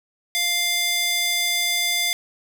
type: tone with high-pass filter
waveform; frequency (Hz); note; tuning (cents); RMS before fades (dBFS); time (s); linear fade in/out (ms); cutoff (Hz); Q
square; 698.5; F5; 0; -22; 0.35-2.13; 0; 2700; 1.2
effects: none